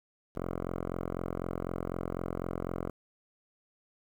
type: tone with low-pass filter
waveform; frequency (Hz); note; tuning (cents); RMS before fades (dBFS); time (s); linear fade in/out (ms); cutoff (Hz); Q
5% pulse; 43.99; F1; +13; -36; 0.35-2.91; 20; 1000; 1.5
effects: 9-bit